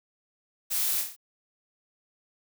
blue noise with echo, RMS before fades -29 dBFS, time 0.7-1.02 s, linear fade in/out 20 ms, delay 29 ms, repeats 5, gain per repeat -4 dB, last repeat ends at 1.165 s, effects none

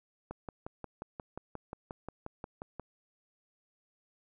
click train, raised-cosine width 1 ms, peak -26 dBFS, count 15, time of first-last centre 0.31-2.797 s, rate 5.63 Hz, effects none

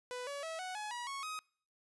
sawtooth tone with pitch steps, 496.8 / 567.4 / 648 / 740.1 / 845.2 / 965.3 / 1102.5 / 1259.1 Hz, B4 / C#5 / E5 / F#5 / G#5 / B5 / C#6 / D#6, +10 / +40 / -30 / 0 / +30 / -40 / -10 / +20 cents, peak -36 dBFS, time 0.11-1.39 s, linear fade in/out 0 ms, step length 160 ms, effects noise-tail reverb RT60 0.5 s tail -25 dB re dry + resampled to 24000 Hz

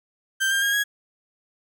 35% pulse tone with pitch steps, 1568 / 1597.3 / 1627.1 / 1657.4 Hz, G6 / G6 / G#6 / G#6, 0 / +32 / -36 / -4 cents, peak -18 dBFS, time 0.4-0.84 s, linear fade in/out 20 ms, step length 110 ms, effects none

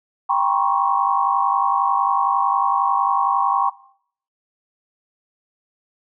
sine tone cluster, 790 / 962 / 1066 / 1117 Hz, G5 / B5 / C6 / C#6, +13 / -46 / +32 / +13 cents, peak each -21 dBFS, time 0.29-3.7 s, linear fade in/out 10 ms, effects noise-tail reverb RT60 0.6 s tail -19 dB re dry

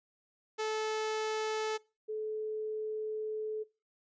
sawtooth / sine tone pair in turn, 434.9 / 431.9 Hz, A4 / A4, -20 / -32 cents, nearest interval unison, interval 12 cents, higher first, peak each -28 / -34 dBFS, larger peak first, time 0.58-1.78 / 2.08-3.64 s, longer second, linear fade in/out 20 ms, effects noise-tail reverb RT60 0.3 s tail -22 dB re dry + resampled to 16000 Hz

